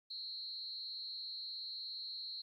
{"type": "tone with amplitude modulation", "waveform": "sine", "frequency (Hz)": 4171, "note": "C8", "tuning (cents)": -6, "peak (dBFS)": -38, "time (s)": [0.1, 2.42], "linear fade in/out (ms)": 10, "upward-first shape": "sine", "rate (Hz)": 263, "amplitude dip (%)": 95, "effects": ["13-bit"]}